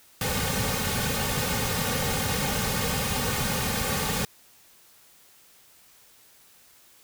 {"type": "noise with comb filter", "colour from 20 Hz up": "pink", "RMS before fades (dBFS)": -27, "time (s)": [0.21, 4.25], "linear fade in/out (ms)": 2, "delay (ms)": 3, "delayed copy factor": -0.9, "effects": ["white hiss -56 dBFS RMS until 7.03 s"]}